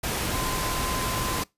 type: tone in noise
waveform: sine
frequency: 1030 Hz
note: C6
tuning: 28 cents flat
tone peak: -32 dBFS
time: 0.33-1.43 s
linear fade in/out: 10 ms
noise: pink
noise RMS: -28 dBFS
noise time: 0.03-1.44 s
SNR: -7 dB
effects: noise-tail reverb RT60 0.2 s tail -23 dB re dry + resampled to 32000 Hz